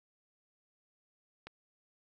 click, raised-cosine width 0.3 ms, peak -29 dBFS, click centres 1.47 s, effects none

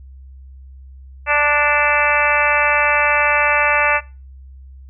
harmonic tone with a mistuned harmonic, 293.7 Hz, D4, in tune, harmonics 2 / 3 / 4 / 5 / 6 / 7 / 8 / 9, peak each -21 / -21 / -21 / -21 / -21 / -21 / -21 / -21 dBFS, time 1.26-4.01 s, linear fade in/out 50 ms, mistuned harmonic 8, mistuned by -21 cents, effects noise-tail reverb RT60 0.3 s tail -20 dB re dry + added 66 Hz sine -36 dBFS peak until 4.89 s

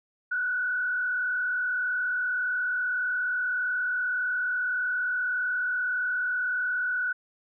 sine tone with frequency modulation, 1478 Hz, F#6, 2 cents flat, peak -25 dBFS, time 0.31-7.13 s, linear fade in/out 10 ms, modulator 38.3 Hz, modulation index 0.88, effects none

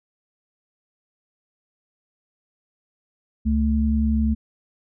sine tone pair together, 69.64 / 220 Hz, C#2 / A3, +9 / 0 cents, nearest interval octave + minor sixth, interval 1991 cents, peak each -20 dBFS, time 3.45-4.35 s, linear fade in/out 20 ms, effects none

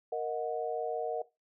sine tone cluster, 467.3 / 625 / 731 Hz, A#4 / D#5 / F#5, +4 / +8 / -21 cents, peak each -34 / -37 / -36 dBFS, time 0.12-1.22 s, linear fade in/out 5 ms, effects noise-tail reverb RT60 0.2 s tail -17 dB re dry

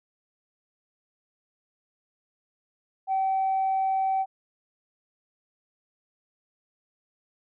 sine tone, 768 Hz, G5, 36 cents flat, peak -21 dBFS, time 3.07-4.26 s, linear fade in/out 50 ms, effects tanh soft clip ceiling -19 dBFS

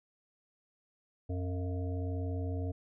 harmonic tone with a mistuned harmonic, 90.7 Hz, F#2, 34 cents flat, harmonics 1 / 3 / 5 / 7 / 8, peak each -33 / -41 / -44 / -48 / -51 dBFS, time 1.29-2.72 s, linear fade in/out 10 ms, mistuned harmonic 8, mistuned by -71 cents, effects none

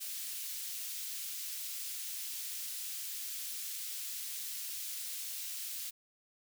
white high-pass noise, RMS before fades -41 dBFS, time 0-5.91 s, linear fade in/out 20 ms, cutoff 3000 Hz, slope 12 dB/octave, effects none

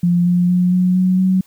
sine tone with pitch steps, 174.61 / 177.05 / 179.52 / 182.02 / 184.57 / 187.14 Hz, F3 / F3 / F3 / F#3 / F#3 / F#3, 0 / +24 / +48 / -28 / -4 / +20 cents, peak -11 dBFS, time 0.03-1.41 s, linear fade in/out 5 ms, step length 230 ms, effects white hiss -53 dBFS RMS until 1.46 s

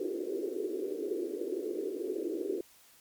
pink band-pass noise, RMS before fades -35 dBFS, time 0-2.61 s, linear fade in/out 2 ms, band 330 to 440 Hz, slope 48 dB/octave, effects white hiss -60 dBFS RMS until 3 s + MP3 96 kbps

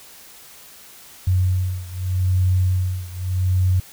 sine beating tone pair, 91.8 / 92.62 Hz, F#2 / F#2, -13 / +2 cents, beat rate 0.82 Hz, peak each -19 / -21 dBFS, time 1.27-3.8 s, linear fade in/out 5 ms, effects white hiss -44 dBFS RMS until 3.92 s

